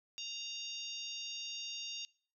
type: harmonic tone with a mistuned harmonic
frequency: 932.3 Hz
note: A#5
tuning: in tune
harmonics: 3 / 4 / 5 / 6 / 7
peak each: -44 / -46 / -48 / -50 / -51 dBFS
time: 0.18-2.05 s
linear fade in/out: 0 ms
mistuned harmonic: 4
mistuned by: -25 cents
effects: noise-tail reverb RT60 0.5 s tail -24 dB re dry